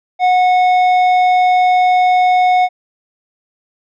triangle tone with tanh clipping, 731 Hz, F#5, 21 cents flat, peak -10 dBFS, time 0.19-2.69 s, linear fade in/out 50 ms, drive 13 dB, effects none

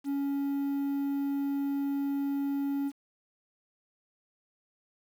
triangle tone, 279.7 Hz, C#4, 16 cents sharp, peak -26 dBFS, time 0.04-2.92 s, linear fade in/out 50 ms, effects 9-bit

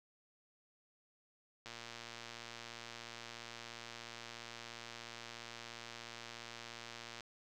click train, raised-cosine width 0.2 ms, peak -30 dBFS, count 650, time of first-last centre 1.66-7.207 s, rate 117 Hz, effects none

